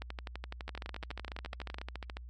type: two click trains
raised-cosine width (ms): 0.3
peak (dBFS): -24 / -24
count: 22 / 22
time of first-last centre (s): 0.68-2.169 / 0.02-1.785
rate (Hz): 14.1 / 11.9
effects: added 60 Hz sine -44 dBFS peak until 2.29 s + MP3 48 kbps